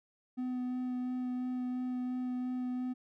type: tone with vibrato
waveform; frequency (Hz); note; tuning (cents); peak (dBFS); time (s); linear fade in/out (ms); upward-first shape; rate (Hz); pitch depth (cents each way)
triangle; 251.3; B3; +30; -31; 0.37-2.94; 20; sine; 2.9; 10
effects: none